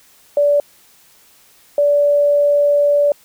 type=tone pair in turn; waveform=sine; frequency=579 / 579 Hz; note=D5 / D5; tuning=-25 / -25 cents; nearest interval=unison; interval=0 cents; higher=neither; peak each=-10 dBFS; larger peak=neither; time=0.37-0.6 / 1.78-3.12 s; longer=second; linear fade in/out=2 ms; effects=white hiss -50 dBFS RMS until 3.24 s